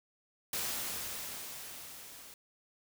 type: noise with level ramp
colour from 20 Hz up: white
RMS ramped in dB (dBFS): -35 to -52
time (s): 0.53-2.34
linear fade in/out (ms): 2
effects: none